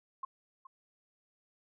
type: tone with echo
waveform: sine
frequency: 1063 Hz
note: C6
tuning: 27 cents sharp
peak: -35 dBFS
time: 0.23-0.25 s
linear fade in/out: 5 ms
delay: 420 ms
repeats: 1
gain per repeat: -14 dB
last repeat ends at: 0.67 s
effects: none

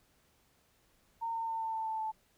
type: tone with pitch steps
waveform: sine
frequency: 916 / 909.1 / 902.3 / 895.6 / 888.9 / 882.2 / 875.6 Hz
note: A#5 / A#5 / A5 / A5 / A5 / A5 / A5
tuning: -31 / -44 / +43 / +30 / +17 / +4 / -9 cents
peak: -33 dBFS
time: 1.21-2.12 s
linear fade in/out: 20 ms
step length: 130 ms
effects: pink hiss -70 dBFS RMS until 2.37 s

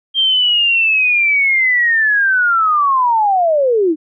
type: linear sweep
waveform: sine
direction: down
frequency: 3191 to 295 Hz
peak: -10 dBFS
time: 0.14-3.96 s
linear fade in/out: 50 ms
effects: none

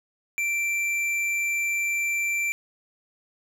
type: tone with tanh clipping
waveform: sine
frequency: 2349 Hz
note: D7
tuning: in tune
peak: -25 dBFS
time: 0.38-2.52 s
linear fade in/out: 0 ms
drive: 11 dB
effects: none

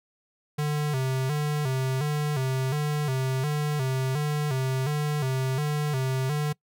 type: tone with vibrato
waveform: square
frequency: 140 Hz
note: C#3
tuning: 18 cents sharp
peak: -25 dBFS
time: 0.58-6.53 s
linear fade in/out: 10 ms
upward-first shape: square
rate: 1.4 Hz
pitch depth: 110 cents each way
effects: noise-tail reverb RT60 0.1 s tail -23 dB re dry

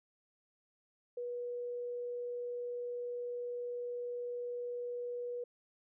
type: tone with vibrato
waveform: sine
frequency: 485.5 Hz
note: B4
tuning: 30 cents flat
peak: -37 dBFS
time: 1.17-5.44 s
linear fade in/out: 5 ms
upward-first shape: triangle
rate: 20 Hz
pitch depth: 9 cents each way
effects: none

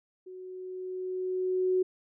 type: tone with level ramp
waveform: sine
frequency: 370 Hz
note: F#4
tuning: in tune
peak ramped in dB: -42 to -22 dBFS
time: 0.26-1.83 s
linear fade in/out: 10 ms
effects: none

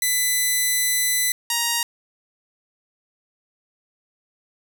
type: tone pair in turn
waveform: 5% pulse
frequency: 2000 / 939.5 Hz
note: B6 / A#5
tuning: +21 / +13 cents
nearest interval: octave + minor second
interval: 1308 cents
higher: first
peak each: -8 dBFS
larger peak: neither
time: 0.02-1.32 / 1.5-1.83 s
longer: first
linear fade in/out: 2 ms
effects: none

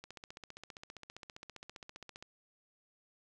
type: click train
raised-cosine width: 0.2 ms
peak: -30 dBFS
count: 34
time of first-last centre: 0.04-2.225 s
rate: 15.1 Hz
effects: none

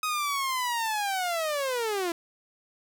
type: linear sweep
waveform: sawtooth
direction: down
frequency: 1263 to 330.1 Hz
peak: -23 dBFS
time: 0.03-2.12 s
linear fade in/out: 2 ms
effects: none

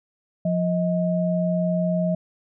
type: tone pair together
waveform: sine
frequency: 175.9 / 630.3 Hz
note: F3 / D#5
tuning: +13 / +22 cents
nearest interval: octave + minor seventh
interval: 2209 cents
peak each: -21 / -24 dBFS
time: 0.45-2.15 s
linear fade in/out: 5 ms
effects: none

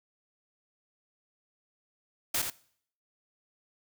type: noise with echo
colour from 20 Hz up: white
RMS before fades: -29 dBFS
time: 2.34-2.42 s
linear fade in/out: 5 ms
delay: 82 ms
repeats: 1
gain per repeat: -6 dB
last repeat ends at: 2.502 s
effects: noise-tail reverb RT60 0.6 s tail -21 dB re dry

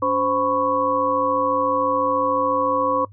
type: tone cluster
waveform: sine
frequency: 284.7 / 519 / 994 / 1108 Hz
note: C#4 / C5 / B5 / C#6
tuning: +46 / -14 / +11 / -1 cents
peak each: -27 / -22 / -25 / -21 dBFS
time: 0.02-3.05 s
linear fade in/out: 5 ms
effects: noise-tail reverb RT60 0.1 s tail -22 dB re dry + added 101 Hz sine -42 dBFS peak until 3.12 s

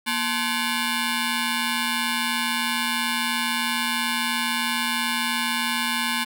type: ring-modulated tone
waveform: 10% pulse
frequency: 643 Hz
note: E5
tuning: 43 cents flat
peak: -11 dBFS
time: 0.06-6.25 s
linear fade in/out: 20 ms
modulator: 405 Hz
effects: 8-bit

